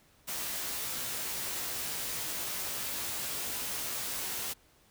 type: noise with comb filter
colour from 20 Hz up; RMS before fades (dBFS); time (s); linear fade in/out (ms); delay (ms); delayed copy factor
white; -36; 0.27-4.54; 20; 16; +0.7
effects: pink hiss -64 dBFS RMS until 4.9 s